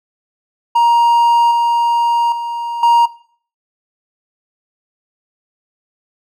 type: tone with level steps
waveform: triangle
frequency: 940 Hz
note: A#5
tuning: 14 cents sharp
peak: -6 / -9 / -17 / -5 dBFS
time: 0.75-3.06 s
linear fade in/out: 10 ms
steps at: 1.51 / 2.32 / 2.83 s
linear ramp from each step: 2 ms
effects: noise-tail reverb RT60 0.5 s tail -18 dB re dry